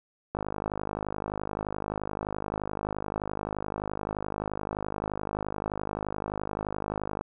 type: click train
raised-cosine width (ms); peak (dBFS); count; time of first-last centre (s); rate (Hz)
1; -17; 355; 0.35-7.21; 51.6
effects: none